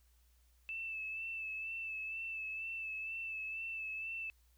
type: tone with vibrato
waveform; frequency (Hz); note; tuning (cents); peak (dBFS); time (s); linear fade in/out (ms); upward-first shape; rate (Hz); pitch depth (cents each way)
sine; 2637; E7; 0; -39; 0.69-4.3; 0; sine; 2.1; 31
effects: added 60 Hz sine -66 dBFS peak until 4.57 s + white hiss -75 dBFS RMS until 4.57 s